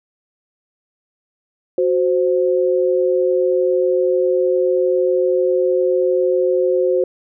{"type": "tone pair together", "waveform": "sine", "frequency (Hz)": [368.8, 521.6], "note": ["F#4", "C5"], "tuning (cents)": [-6, -5], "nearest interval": "tritone", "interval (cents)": 601, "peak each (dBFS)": -16, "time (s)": [1.78, 7.04], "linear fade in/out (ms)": 2, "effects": []}